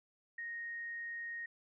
sine tone, 1864.7 Hz, A#6, in tune, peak -40 dBFS, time 0.38-1.46 s, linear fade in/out 5 ms, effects none

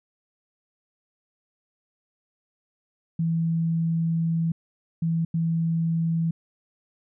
sine tone bursts at uneven times, 164.81 Hz, E3, in tune, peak -21 dBFS, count 3, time 3.19-4.52 / 5.02-5.25 / 5.34-6.31 s, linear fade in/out 5 ms, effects none

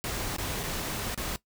pink noise with dropouts, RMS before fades -33 dBFS, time 0.04-1.36 s, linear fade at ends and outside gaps 0 ms, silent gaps 0.364-0.384 / 0.632-0.636 / 1.145-1.176 s, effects noise-tail reverb RT60 0.1 s tail -18 dB re dry

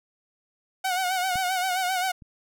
sawtooth tone with vibrato, 740 Hz, F#5, in tune, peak -20 dBFS, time 0.84-2.12 s, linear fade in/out 10 ms, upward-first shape sine, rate 7.6 Hz, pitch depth 62 cents each way
clicks, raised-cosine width 5 ms, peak -25 / -34 dBFS, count 2, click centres 1.357 / 2.222 s
effects none

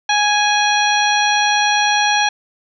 harmonic tone with a mistuned harmonic, 830.6 Hz, G#5, in tune, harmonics 1 / 2 / 3 / 4 / 5 / 7, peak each -16 / -19 / -21 / -22 / -23 / -24 dBFS, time 0.09-2.29 s, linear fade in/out 5 ms, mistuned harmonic 7, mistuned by -18 cents, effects none

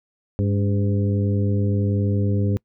harmonic tone with a mistuned harmonic, 101.3 Hz, G#2, 43 cents flat, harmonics 1 / 2 / 3 / 4 / 5, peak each -19 / -25 / -29 / -31 / -33 dBFS, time 0.39-2.57 s, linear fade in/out 0 ms, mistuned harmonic 3, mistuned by -72 cents, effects noise-tail reverb RT60 0.1 s tail -25 dB re dry

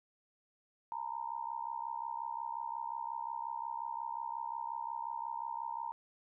sine tone with amplitude modulation, 926 Hz, A#5, 12 cents flat, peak -33 dBFS, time 0.92-5.92 s, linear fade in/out 0 ms, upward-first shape sine, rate 65.6 Hz, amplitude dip 95%, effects none

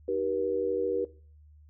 sine tone cluster, 311.8 / 386.9 / 479.6 Hz, D#4 / G4 / A#4, +4 / -23 / +49 cents, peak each -37 / -30 / -29 dBFS, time 0.08-1.05 s, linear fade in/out 5 ms, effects noise-tail reverb RT60 0.4 s tail -18 dB re dry + added 75 Hz sine -52 dBFS peak until 1.69 s

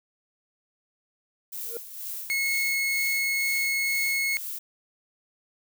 violet noise with tremolo, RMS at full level -34 dBFS, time 1.52-4.59 s, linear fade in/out 10 ms, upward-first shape sine, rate 2.1 Hz, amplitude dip 65%
triangle tone with exponential growth, 466.3 Hz, A#4, 1 cent sharp, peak -27 dBFS, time 1.62-1.77 s, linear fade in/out 1 ms, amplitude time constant 31 ms
40% pulse tone, 2178 Hz, C#7, 31 cents flat, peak -23 dBFS, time 2.3-4.37 s, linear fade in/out 0 ms
effects none

